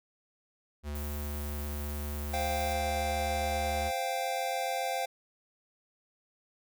square tone with vibrato, 73.5 Hz, D2, 2 cents sharp, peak -35 dBFS, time 0.83-3.92 s, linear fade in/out 50 ms, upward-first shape sine, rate 10 Hz, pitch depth 9 cents each way
violet noise, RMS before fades -45 dBFS, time 0.95-2.73 s, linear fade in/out 2 ms
square chord, C suspended fourth, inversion none, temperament just, 523.3 / 697.7 / 784.9 Hz, C5 / F5 / G5, 0 / -2 / +2 cents, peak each -37 / -35 / -35 dBFS, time 2.33-5.06 s, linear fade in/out 10 ms
effects none

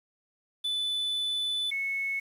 triangle / sine tone pair in turn, 3493 / 2200 Hz, A7 / C#7, -13 / -14 cents, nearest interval minor sixth, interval 801 cents, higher first, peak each -26 / -28 dBFS, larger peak first, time 0.64-1.71 / 1.71-2.2 s, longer first, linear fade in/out 10 ms, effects resampled to 32000 Hz + 9-bit

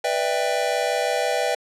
square chord, E minor seventh, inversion second, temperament just, 494.4 / 593.3 / 659.3 / 791.1 Hz, B4 / D5 / E5 / G5, +2 / +18 / 0 / +16 cents, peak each -27 dBFS, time 0.04-1.55 s, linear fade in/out 5 ms, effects low-pass 10000 Hz 12 dB/octave

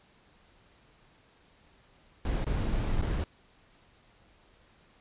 brown noise with dropouts, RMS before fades -29 dBFS, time 2.25-3.24 s, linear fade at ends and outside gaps 2 ms, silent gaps 2.444-2.466 / 3.015-3.023 s, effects pink hiss -62 dBFS RMS until 5 s + resampled to 8000 Hz

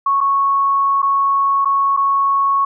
sine tone with dropouts, 1105 Hz, C#6, 6 cents flat, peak -12 dBFS, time 0.06-2.65 s, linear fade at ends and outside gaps 5 ms, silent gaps 0.206-0.21 / 1.02-1.027 / 1.648-1.655 / 1.966-1.972 s, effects none

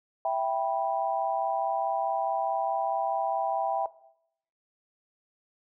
sine chord, E minor, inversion none, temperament equal with one note detuned, 659.3 / 784 / 980.9 Hz, E5 / G5 / B5, 0 / 0 / -12 cents, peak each -28 / -28 / -34 dBFS, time 0.25-3.86 s, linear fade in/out 2 ms, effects noise-tail reverb RT60 0.7 s tail -17 dB re dry

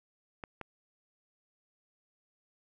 clicks, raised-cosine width 0.5 ms, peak -25 dBFS, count 2, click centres 0.438 / 0.613 s, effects none

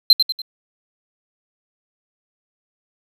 triangle tone with echo, 4118 Hz, C8, 28 cents flat, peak -4 dBFS, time 0.1-0.13 s, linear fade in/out 2 ms, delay 96 ms, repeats 3, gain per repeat -7 dB, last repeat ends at 0.418 s, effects none

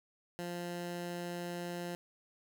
15% pulse tone, 174.61 Hz, F3, in tune, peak -32 dBFS, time 0.39-1.95 s, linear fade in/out 0 ms, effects none

